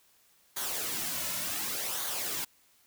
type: noise with flanger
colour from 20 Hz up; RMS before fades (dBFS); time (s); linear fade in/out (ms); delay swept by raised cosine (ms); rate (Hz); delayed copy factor
white; -34; 0.56-2.45; 10; 0.38 to 2.58; 0.68; -0.55
effects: white hiss -65 dBFS RMS until 2.86 s